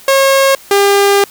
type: tone pair in turn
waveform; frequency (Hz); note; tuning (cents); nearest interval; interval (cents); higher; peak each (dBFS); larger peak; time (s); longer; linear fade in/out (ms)
sawtooth; 543 / 400.8; C#5 / G4; -36 / +38; perfect fourth; 526; first; -3; neither; 0.08-0.55 / 0.71-1.24; second; 2
effects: white hiss -38 dBFS RMS until 1.3 s